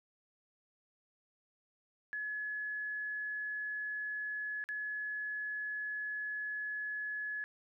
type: tone with dropouts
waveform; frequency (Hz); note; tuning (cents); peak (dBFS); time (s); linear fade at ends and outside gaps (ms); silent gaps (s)
sine; 1700; G#6; +40; -36; 2.13-7.44; 0; 4.64-4.689
effects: none